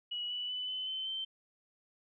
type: tone with pitch steps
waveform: sine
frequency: 2923 / 2959 / 2995 / 3031 / 3068 / 3106 Hz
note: F#7 / F#7 / F#7 / F#7 / G7 / G7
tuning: -22 / -1 / +20 / +41 / -38 / -17 cents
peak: -35 dBFS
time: 0.11-1.25 s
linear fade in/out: 10 ms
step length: 190 ms
effects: none